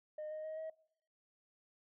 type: tone with pitch steps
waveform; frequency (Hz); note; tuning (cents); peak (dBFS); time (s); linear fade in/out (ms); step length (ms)
sine; 612 / 620.2 / 628.5 / 636.9; D#5 / D#5 / D#5 / D#5; -29 / -6 / +17 / +40; -39; 0.18-0.7; 5; 130
effects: noise-tail reverb RT60 0.7 s tail -23 dB re dry + tanh soft clip ceiling -39 dBFS